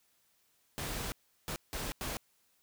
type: noise bursts at uneven times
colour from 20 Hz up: pink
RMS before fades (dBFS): -38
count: 4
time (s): 0.78-1.12 / 1.48-1.56 / 1.73-1.92 / 2.01-2.17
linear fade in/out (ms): 0
effects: white hiss -72 dBFS RMS until 2.62 s